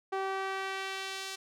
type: tone with band-pass filter sweep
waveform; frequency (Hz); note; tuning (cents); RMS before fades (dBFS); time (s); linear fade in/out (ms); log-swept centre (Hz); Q
sawtooth; 385.3; G4; -30; -36; 0.12-1.36; 10; 810 to 5200; 0.85
effects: none